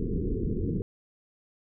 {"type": "low-pass noise", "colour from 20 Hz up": "pink", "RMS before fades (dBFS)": -29, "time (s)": [0, 0.82], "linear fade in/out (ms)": 0, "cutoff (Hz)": 460, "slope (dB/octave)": 96, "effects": []}